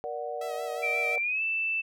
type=chord; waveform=sine; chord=Bb augmented; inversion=none; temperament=equal with one note detuned; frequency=471 / 587.3 / 740 Hz; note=Bb4 / D5 / F#5; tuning=+18 / 0 / 0 cents; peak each=-36 dBFS; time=0.04-1.18 s; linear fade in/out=0 ms
type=tone with vibrato; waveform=sawtooth; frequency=647 Hz; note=E5; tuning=32 cents flat; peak=-34 dBFS; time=0.41-1.16 s; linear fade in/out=5 ms; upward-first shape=sine; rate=5.6 Hz; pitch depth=49 cents each way
type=tone with pitch glide; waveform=sine; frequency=2347 to 2650 Hz; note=D7 to E7; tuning=-2 to +9 cents; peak=-26 dBFS; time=0.82-1.82 s; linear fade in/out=20 ms; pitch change=+211 cents; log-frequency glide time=1.2-1.42 s
effects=none